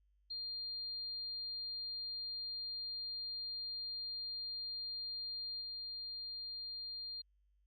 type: tone with level steps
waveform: sine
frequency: 4200 Hz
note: C8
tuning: 6 cents sharp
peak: -40 / -42 dBFS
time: 0.3-7.22 s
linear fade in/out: 10 ms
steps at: 5.61 s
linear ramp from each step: 5 ms
effects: added 50 Hz sine -70 dBFS peak until 7.66 s